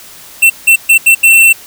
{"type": "tone bursts at uneven times", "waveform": "square", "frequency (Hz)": 2695, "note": "E7", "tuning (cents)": 38, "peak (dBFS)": -3, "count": 5, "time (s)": [[0.42, 0.5], [0.67, 0.76], [0.89, 0.98], [1.06, 1.15], [1.23, 1.53]], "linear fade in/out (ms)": 10, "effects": ["white hiss -34 dBFS RMS until 1.66 s"]}